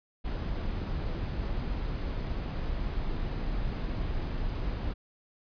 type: noise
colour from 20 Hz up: brown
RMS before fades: -32 dBFS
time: 0.24-4.94 s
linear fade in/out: 20 ms
effects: resampled to 11025 Hz